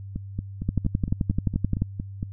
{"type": "two click trains", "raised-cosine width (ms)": 5, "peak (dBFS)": [-10, -16], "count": [14, 10], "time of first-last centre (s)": [[0.69, 1.82], [0.16, 2.229]], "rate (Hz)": [11.5, 4.35], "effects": ["added 98 Hz sine -35 dBFS peak until 2.32 s"]}